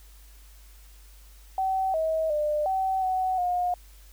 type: tone with pitch steps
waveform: sine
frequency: 763 / 639 / 600 / 763 / 748 / 716 Hz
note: G5 / D#5 / D5 / G5 / F#5 / F5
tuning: -47 / +46 / +37 / -47 / +19 / +43 cents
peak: -23 dBFS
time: 1.58-3.74 s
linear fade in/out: 2 ms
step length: 360 ms
effects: added 50 Hz sine -48 dBFS peak until 4.12 s + white hiss -57 dBFS RMS until 4.12 s